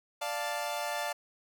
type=chord; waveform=sawtooth; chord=D minor; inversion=none; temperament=equal; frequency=587.3 / 698.5 / 880 Hz; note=D5 / F5 / A5; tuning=0 / 0 / 0 cents; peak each=-33 dBFS; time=0.21-1.13 s; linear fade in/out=10 ms; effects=none